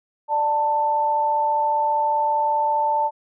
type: tone pair together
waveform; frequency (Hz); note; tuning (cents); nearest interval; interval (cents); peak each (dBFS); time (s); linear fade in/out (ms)
sine; 591 / 887.5; D5 / A5; +11 / +15; perfect fifth; 704; -26 / -18; 0.28-3.11; 50
effects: none